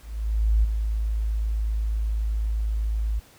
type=tone with ADSR envelope; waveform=sine; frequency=54 Hz; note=A1; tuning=32 cents flat; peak=-15 dBFS; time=0.02-3.2 s; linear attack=620 ms; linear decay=9 ms; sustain=-7 dB; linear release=15 ms; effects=pink hiss -53 dBFS RMS until 3.38 s